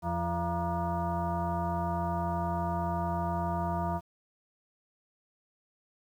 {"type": "tone with frequency modulation", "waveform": "sine", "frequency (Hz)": 429.6, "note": "A4", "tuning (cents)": -41, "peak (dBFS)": -28, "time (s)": [0.02, 4.01], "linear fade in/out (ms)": 50, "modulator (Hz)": 257, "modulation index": 2.5, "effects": ["10-bit"]}